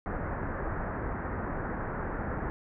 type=low-pass noise; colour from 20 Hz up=pink; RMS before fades=-34 dBFS; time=0.06-2.5 s; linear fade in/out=0 ms; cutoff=1800 Hz; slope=48 dB/octave; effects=none